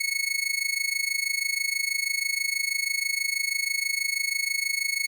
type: tone with amplitude modulation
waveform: sawtooth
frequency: 2200 Hz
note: C#7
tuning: 14 cents flat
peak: -18 dBFS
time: 0-5.07 s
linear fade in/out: 10 ms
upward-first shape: sine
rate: 26.2 Hz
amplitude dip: 85%
effects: 10-bit